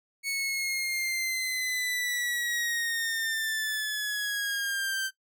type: linear sweep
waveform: sawtooth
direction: down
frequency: 2217 to 1553 Hz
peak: -25 dBFS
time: 0.23-5.11 s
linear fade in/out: 50 ms
effects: noise-tail reverb RT60 0.1 s tail -18 dB re dry